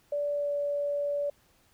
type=tone with pitch glide; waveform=sine; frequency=580 to 576 Hz; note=D5 to D5; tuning=-22 to -34 cents; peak=-27 dBFS; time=0.12-1.3 s; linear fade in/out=5 ms; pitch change=-12 cents; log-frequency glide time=0.32-0.53 s; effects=pink hiss -65 dBFS RMS until 1.73 s